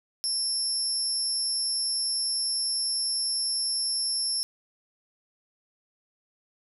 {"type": "tone cluster", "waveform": "sine", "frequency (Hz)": [5240, 5520, 11030], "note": ["E8", "F8", "F9"], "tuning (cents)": [-11, -21, -23], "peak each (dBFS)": [-29, -30, -31], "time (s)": [0.24, 4.43], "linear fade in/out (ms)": 0, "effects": []}